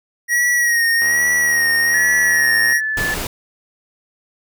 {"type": "tone with vibrato", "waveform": "square", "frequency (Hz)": 1894, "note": "A#6", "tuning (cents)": 27, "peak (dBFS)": -14, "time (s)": [0.28, 2.81], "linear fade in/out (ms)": 50, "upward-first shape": "sine", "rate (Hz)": 1.2, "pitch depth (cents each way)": 43}
{"type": "click train", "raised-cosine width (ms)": 0.5, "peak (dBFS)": -16, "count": 132, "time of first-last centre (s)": [1.02, 2.724], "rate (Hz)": 76.9}
{"type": "tone with pitch glide", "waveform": "sine", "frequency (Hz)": [1727, 1740], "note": ["A6", "A6"], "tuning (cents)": [-33, -20], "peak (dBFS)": -18, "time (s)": [1.94, 3.14], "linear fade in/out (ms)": 0, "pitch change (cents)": 13, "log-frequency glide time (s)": [2.19, 2.64]}
{"type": "noise", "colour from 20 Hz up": "pink", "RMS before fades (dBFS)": -24, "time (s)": [2.97, 3.27], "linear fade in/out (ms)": 2}
{"effects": []}